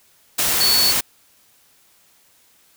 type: tone in noise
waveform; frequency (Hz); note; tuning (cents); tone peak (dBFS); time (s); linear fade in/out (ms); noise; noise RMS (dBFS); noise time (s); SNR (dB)
sine; 4435; C#8; 0; -15; 0.6-0.92; 10; white; -19; 0.38-1.01; +1
effects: white hiss -56 dBFS RMS until 2.76 s